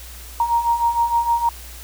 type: beating tone pair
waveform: sine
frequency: 932.3 / 938.8 Hz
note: A#5 / A#5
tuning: 0 / +12 cents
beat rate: 6.5 Hz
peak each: -22 / -17 dBFS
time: 0.4-1.49 s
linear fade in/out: 2 ms
effects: added 60 Hz sine -37 dBFS peak until 1.83 s + white hiss -40 dBFS RMS until 1.83 s